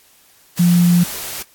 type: tone in noise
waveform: sine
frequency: 174.61 Hz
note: F3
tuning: in tune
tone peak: -9 dBFS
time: 0.59-1.04 s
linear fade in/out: 10 ms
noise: white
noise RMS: -27 dBFS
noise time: 0.57-1.43 s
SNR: +15 dB
effects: white hiss -51 dBFS RMS until 1.54 s + AAC 64 kbps